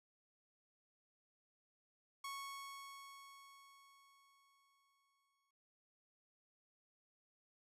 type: tone with exponential decay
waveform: sawtooth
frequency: 1105 Hz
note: C#6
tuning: 6 cents flat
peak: -40 dBFS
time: 2.24-5.51 s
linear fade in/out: 5 ms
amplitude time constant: 710 ms
effects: resampled to 32000 Hz